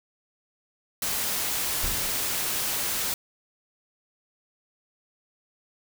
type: noise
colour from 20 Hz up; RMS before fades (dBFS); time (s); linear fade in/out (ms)
white; -28; 1.02-3.14; 2
type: noise with exponential decay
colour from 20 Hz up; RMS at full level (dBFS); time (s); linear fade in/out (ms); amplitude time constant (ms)
brown; -29; 1.83-2.43; 0; 130
effects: none